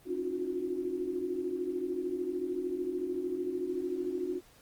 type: tone cluster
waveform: sine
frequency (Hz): 274.9 / 314.6 / 349.7 / 363.1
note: C#4 / D#4 / F4 / F#4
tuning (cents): -14 / +19 / +2 / -33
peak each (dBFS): -40 / -40 / -40 / -33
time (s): 0.05-4.41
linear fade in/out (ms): 50
effects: pink hiss -60 dBFS RMS until 4.61 s + Opus 24 kbps